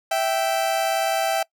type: tone pair together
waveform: 40% pulse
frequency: 659.3 / 777.9 Hz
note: E5 / G5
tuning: 0 / -14 cents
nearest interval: minor third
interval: 286 cents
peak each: -22 / -22 dBFS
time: 0.11-1.43 s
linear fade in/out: 5 ms
effects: noise-tail reverb RT60 0.1 s tail -24 dB re dry